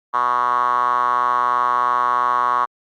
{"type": "tone with band-pass filter", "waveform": "5% pulse", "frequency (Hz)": 123, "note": "B2", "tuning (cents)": -7, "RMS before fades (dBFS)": -18, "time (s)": [0.13, 2.66], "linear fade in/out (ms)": 20, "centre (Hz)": 1100, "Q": 7.4, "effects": ["Opus 48 kbps"]}